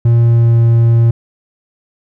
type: tone with pitch glide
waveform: triangle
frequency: 117.3 to 116.15 Hz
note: A#2 to A#2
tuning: +11 to -6 cents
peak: -4 dBFS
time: 0.05-1.11 s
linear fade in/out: 5 ms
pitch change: -17 cents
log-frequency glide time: 0.2-0.6 s
effects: none